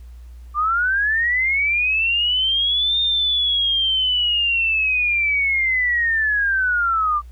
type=linear two-way sweep; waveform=sine; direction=up then down; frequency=1170 to 3651 to 1170 Hz; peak=-16 dBFS; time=0.54-7.22 s; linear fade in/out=50 ms; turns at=3 s; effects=added 60 Hz sine -36 dBFS peak until 7.31 s + pink hiss -59 dBFS RMS until 7.31 s